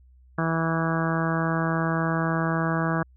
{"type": "harmonic tone", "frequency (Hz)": 163.5, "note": "E3", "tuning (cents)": -14, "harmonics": [1, 2, 3, 4, 5, 6, 7, 8, 9, 10], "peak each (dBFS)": [-25, -30, -35, -32, -36, -36, -32, -36, -34, -34], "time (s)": [0.38, 3.03], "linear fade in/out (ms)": 5, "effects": ["added 63 Hz sine -51 dBFS peak until 3.16 s"]}